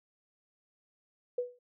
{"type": "tone with exponential decay", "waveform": "sine", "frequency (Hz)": 491.5, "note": "B4", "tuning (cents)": -8, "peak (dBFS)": -26, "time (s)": [1.38, 1.59], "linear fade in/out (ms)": 5, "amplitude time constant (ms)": 44, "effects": []}